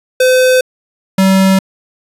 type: tone pair in turn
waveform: square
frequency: 511 / 191.41 Hz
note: C5 / G3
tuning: -41 / -41 cents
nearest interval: octave + perfect fourth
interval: 1700 cents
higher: first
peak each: -7 / -7 dBFS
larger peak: neither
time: 0.2-0.61 / 1.18-1.59 s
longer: neither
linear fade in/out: 5 ms
effects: resampled to 32000 Hz + 8-bit